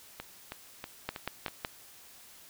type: two click trains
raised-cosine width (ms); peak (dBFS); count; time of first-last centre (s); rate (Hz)
0.3; -22 / -16; 5 / 4; 0.2-1.482 / 1.09-1.649; 3.12 / 5.37
effects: white hiss -54 dBFS RMS until 2.49 s